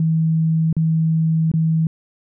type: tone with dropouts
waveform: sine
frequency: 161 Hz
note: E3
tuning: 41 cents flat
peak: -14 dBFS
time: 0-1.87 s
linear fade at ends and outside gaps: 2 ms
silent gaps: 0.728-0.766 / 1.516-1.538 s
effects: none